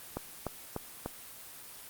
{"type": "click train", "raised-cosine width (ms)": 1, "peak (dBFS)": -19, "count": 4, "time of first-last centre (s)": [0.17, 1.06], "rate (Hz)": 3.37, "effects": ["white hiss -48 dBFS RMS until 1.89 s", "Opus 24 kbps"]}